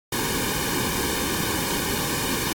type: noise with comb filter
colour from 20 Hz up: pink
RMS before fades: -25 dBFS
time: 0.12-2.53 s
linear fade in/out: 5 ms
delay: 1.5 ms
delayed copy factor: -0.85
effects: AAC 64 kbps